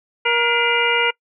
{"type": "harmonic tone with a mistuned harmonic", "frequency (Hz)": 472.8, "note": "A#4", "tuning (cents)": 24, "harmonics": [1, 2, 3, 4, 5, 6], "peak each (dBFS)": [-22, -22, -22, -22, -22, -22], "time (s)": [0.25, 1.11], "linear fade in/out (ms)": 10, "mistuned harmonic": 4, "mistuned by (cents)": 130, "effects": ["noise-tail reverb RT60 0.1 s tail -24 dB re dry"]}